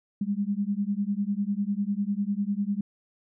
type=beating tone pair; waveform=sine; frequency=197.6 / 207.6 Hz; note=G3 / G#3; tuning=+14 / 0 cents; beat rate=10 Hz; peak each=-28 / -28 dBFS; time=0.21-2.81 s; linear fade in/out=5 ms; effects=none